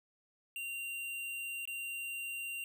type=tone with dropouts; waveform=square; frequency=2769 Hz; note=F7; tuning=15 cents flat; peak=-39 dBFS; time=0.56-2.64 s; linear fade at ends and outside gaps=1 ms; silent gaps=1.654-1.675 s; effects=none